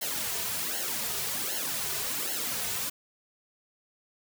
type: noise with flanger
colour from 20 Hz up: white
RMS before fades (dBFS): -32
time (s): 0.01-2.9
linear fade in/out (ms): 10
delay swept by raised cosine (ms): 0.82 to 3.72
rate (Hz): 1.3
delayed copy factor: -0.85
effects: none